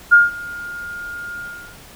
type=tone with ADSR envelope; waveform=sine; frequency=1416 Hz; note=F6; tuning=23 cents sharp; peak=-4 dBFS; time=0.11-1.78 s; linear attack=22 ms; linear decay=170 ms; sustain=-23 dB; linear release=380 ms; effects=pink hiss -42 dBFS RMS until 1.95 s